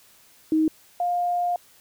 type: tone pair in turn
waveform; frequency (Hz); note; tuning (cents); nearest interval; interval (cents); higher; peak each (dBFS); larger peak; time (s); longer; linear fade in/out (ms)
sine; 314.5 / 706; D#4 / F5; +19 / +19; octave + major second; 1400; second; -17 / -21; first; 0.52-0.68 / 1-1.56; second; 2
effects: white hiss -55 dBFS RMS until 1.8 s